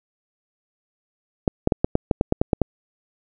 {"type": "clicks", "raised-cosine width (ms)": 2, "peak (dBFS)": -3, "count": 11, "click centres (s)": [1.478, 1.674, 1.722, 1.845, 1.954, 2.112, 2.211, 2.324, 2.415, 2.532, 2.617], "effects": []}